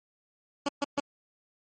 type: tone bursts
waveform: 15% pulse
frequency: 284.3 Hz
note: C#4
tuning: 44 cents sharp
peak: -19 dBFS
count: 3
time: 0.66-1.001 s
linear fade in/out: 5 ms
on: 27 ms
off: 130 ms
effects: MP3 32 kbps